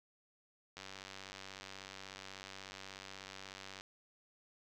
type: click train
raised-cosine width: 0.2 ms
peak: -30 dBFS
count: 294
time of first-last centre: 0.77-3.809 s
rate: 96.4 Hz
effects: none